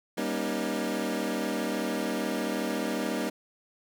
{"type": "chord", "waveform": "25% pulse", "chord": "Eb dominant seventh", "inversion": "first", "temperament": "equal with one note detuned", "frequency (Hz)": [196, 238.5, 277.2, 311.1], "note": ["G3", "Bb3", "Db4", "Eb4"], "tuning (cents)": [0, 40, 0, 0], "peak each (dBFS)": [-31, -29, -32, -30], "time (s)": [0.17, 3.3], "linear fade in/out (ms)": 10, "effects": []}